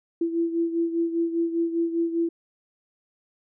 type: beating tone pair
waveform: sine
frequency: 334 / 339 Hz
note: E4 / E4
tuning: +23 / +49 cents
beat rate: 5 Hz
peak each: -23 / -29 dBFS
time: 0.21-2.29 s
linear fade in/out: 5 ms
effects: none